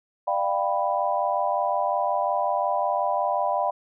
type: chord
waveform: sine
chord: G dominant seventh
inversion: second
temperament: equal with one note detuned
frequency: 595.5 / 698.5 / 784 / 987.8 Hz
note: D5 / F5 / G5 / B5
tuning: +24 / 0 / 0 / 0 cents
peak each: -27 dBFS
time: 0.27-3.71 s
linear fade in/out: 10 ms
effects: none